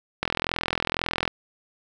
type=click train; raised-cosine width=0.3 ms; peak=-7 dBFS; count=45; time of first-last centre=0.23-1.278 s; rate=42 Hz; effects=none